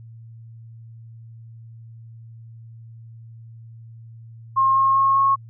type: tone with pitch steps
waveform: sine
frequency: 1070 / 1077.4 / 1084.9 / 1092.5 Hz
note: C6 / C#6 / C#6 / C#6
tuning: +38 / -50 / -38 / -26 cents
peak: -14 dBFS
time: 4.56-5.36 s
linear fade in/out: 20 ms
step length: 200 ms
effects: added 114 Hz sine -39 dBFS peak until 5.49 s